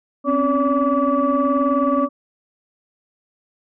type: tone cluster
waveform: sine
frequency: 259.8 / 278.7 / 571 / 1152 Hz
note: C4 / C#4 / D5 / D6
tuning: -12 / +9 / -49 / -34 cents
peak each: -20 dBFS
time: 0.24-2.09 s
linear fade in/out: 50 ms
effects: tanh soft clip ceiling -8 dBFS